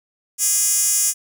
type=tone with high-pass filter; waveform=10% pulse; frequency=412.1 Hz; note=G#4; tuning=13 cents flat; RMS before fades=-18 dBFS; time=0.38-1.14 s; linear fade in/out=50 ms; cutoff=7900 Hz; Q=3.3; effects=none